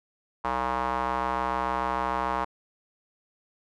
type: tone with band-pass filter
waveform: square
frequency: 63.4 Hz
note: B1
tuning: 46 cents sharp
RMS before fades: -28 dBFS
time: 0.44-2.45 s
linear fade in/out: 10 ms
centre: 1000 Hz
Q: 3.1
effects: none